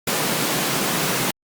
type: high-pass noise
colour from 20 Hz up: pink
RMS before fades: -22 dBFS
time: 0.07-1.31 s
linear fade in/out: 5 ms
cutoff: 130 Hz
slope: 96 dB/octave
effects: Opus 48 kbps